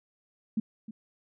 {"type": "tone with echo", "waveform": "sine", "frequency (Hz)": 219.4, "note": "A3", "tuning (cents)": -5, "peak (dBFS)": -24, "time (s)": [0.57, 0.6], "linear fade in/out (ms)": 5, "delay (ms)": 310, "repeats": 1, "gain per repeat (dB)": -14, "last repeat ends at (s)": 0.91, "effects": []}